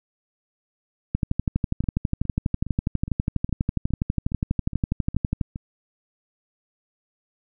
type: two click trains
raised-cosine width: 5 ms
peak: -19 / -9 dBFS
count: 10 / 53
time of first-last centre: 1.84-5.559 / 1.15-5.412 s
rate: 2.42 / 12.2 Hz
effects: none